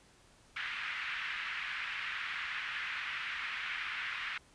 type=band-pass noise; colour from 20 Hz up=white; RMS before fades=-39 dBFS; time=0.56-4.38 s; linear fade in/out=5 ms; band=1400 to 2500 Hz; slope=24 dB/octave; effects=pink hiss -63 dBFS RMS until 4.54 s + resampled to 22050 Hz